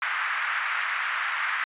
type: band-pass noise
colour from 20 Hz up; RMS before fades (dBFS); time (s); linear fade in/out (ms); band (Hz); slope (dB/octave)
white; -28; 0.02-1.64; 2; 1200 to 2000; 24
effects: resampled to 8000 Hz